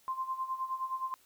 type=tone with tremolo; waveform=sine; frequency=1046.5 Hz; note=C6; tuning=in tune; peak=-30 dBFS; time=0.08-1.14 s; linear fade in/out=0 ms; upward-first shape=sine; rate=9.6 Hz; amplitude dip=75%; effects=white hiss -65 dBFS RMS until 1.25 s